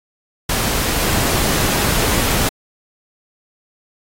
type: noise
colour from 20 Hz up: pink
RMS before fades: -18 dBFS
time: 0.49-2.49 s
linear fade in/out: 5 ms
effects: AAC 48 kbps